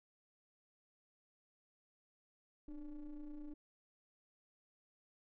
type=ring-modulated tone; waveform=triangle; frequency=141.7 Hz; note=C#3; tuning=38 cents sharp; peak=-40 dBFS; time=2.68-3.54 s; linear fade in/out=5 ms; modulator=156 Hz; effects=none